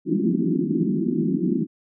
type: band-pass noise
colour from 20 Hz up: pink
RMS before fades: -22 dBFS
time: 0.05-1.67 s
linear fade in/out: 50 ms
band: 160 to 370 Hz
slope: 96 dB/octave
effects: none